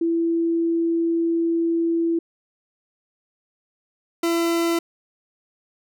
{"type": "tone pair in turn", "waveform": ["sine", "40% pulse"], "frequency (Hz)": [333.6, 336.5], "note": ["E4", "E4"], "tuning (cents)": [21, 36], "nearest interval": "unison", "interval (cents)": 15, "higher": "second", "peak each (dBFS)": -18, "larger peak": "neither", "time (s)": [[0.01, 2.19], [4.23, 4.79]], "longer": "first", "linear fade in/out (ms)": 5, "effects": []}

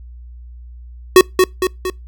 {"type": "tone with echo", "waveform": "square", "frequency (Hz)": 370.3, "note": "F#4", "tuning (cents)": 1, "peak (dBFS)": -3, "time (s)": [1.16, 1.21], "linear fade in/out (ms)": 2, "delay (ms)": 230, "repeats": 3, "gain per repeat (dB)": -5, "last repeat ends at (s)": 1.9, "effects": ["noise-tail reverb RT60 0.2 s tail -25 dB re dry", "added 60 Hz sine -33 dBFS peak until 2.07 s"]}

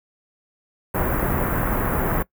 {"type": "band-stop noise", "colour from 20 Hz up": "pink", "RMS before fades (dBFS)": -22, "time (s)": [0.94, 2.23], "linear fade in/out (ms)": 10, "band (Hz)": [1700, 14000], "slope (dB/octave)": 24, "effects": ["noise-tail reverb RT60 0.1 s tail -21 dB re dry"]}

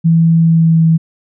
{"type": "tone with pitch glide", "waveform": "sine", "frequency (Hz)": [164.81, 162.54], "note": ["E3", "E3"], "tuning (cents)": [0, -24], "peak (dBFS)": -6, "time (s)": [0.04, 0.98], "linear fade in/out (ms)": 20, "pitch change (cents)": -24, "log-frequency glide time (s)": [0.39, 0.87], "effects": []}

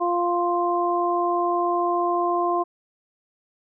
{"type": "harmonic tone", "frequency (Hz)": 349.2, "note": "F4", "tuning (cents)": 0, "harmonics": [1, 2, 3], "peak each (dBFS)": [-24, -24, -24], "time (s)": [0, 2.64], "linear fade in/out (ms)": 20, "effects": []}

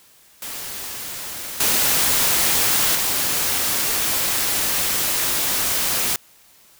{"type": "noise with level steps", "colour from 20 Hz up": "white", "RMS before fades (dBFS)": [-31, -18, -21], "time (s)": [0.42, 6.16], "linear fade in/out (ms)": 2, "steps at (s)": [1.6, 2.95], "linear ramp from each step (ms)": 5, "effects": ["white hiss -52 dBFS RMS until 6.79 s"]}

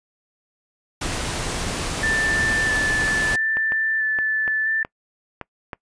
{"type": "noise", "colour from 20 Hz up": "pink", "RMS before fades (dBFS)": -26, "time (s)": [1.01, 3.36], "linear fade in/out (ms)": 5}
{"type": "tone with vibrato", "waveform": "sine", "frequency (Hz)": 1760, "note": "A6", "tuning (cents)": 0, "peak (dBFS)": -19, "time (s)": [2.03, 4.83], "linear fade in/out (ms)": 2, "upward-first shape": "square", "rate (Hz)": 0.76, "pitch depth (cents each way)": 11}
{"type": "clicks", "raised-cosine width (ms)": 0.5, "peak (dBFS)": -15, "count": 8, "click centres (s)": [3.08, 3.57, 3.721, 4.188, 4.478, 4.849, 5.413, 5.732]}
{"effects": ["noise-tail reverb RT60 0.1 s tail -24 dB re dry", "resampled to 22050 Hz"]}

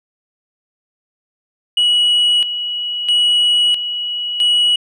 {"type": "tone with tremolo", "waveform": "sine", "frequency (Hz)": 2923, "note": "F#7", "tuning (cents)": -22, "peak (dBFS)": -8, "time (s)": [1.77, 4.76], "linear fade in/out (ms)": 5, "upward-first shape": "square", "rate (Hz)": 0.76, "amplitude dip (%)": 70, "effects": ["tanh soft clip ceiling -9 dBFS"]}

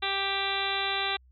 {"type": "harmonic tone with a mistuned harmonic", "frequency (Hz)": 392.5, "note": "G4", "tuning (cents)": 2, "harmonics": [1, 2, 3, 4, 5, 6, 7, 8, 9, 10], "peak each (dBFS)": [-38, -34, -36, -37, -37, -36, -37, -40, -34, -35], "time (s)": [0.02, 1.17], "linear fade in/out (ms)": 10, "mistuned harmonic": 8, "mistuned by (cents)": 30, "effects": ["added 63 Hz sine -55 dBFS peak until 1.31 s"]}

